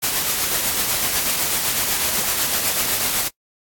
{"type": "noise with tremolo", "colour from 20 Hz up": "white", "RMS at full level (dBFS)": -19, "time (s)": [0.02, 3.29], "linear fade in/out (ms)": 20, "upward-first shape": "triangle", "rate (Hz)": 8, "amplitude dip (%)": 40, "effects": ["noise-tail reverb RT60 0.1 s tail -23 dB re dry", "AAC 64 kbps"]}